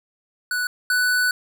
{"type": "tone pair in turn", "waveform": "square", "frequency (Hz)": [1480, 1489.4], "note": ["F#6", "F#6"], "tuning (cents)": [0, 11], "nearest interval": "unison", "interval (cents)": 11, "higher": "second", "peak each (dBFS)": [-22, -18], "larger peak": "second", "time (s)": [[0.51, 0.67], [0.9, 1.31]], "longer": "second", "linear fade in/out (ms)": 2, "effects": []}